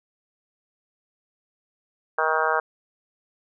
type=harmonic tone; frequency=158.1 Hz; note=D#3; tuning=28 cents sharp; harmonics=3 / 4 / 5 / 6 / 7 / 8 / 9 / 10; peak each=-28 / -28 / -28 / -28 / -28 / -28 / -28 / -28 dBFS; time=2.18-2.6 s; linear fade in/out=5 ms; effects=none